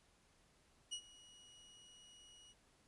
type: tone with ADSR envelope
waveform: sawtooth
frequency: 2911 Hz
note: F#7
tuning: 29 cents flat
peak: -37 dBFS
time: 0.91-2.54 s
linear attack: 20 ms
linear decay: 75 ms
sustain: -20 dB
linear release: 32 ms
effects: pink hiss -72 dBFS RMS until 2.87 s + resampled to 24000 Hz